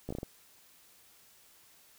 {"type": "slowing click train", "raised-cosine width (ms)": 2, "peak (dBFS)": -24, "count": 6, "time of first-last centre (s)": [0.09, 0.231], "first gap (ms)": 15, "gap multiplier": 1.32, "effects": ["white hiss -61 dBFS RMS until 1.98 s"]}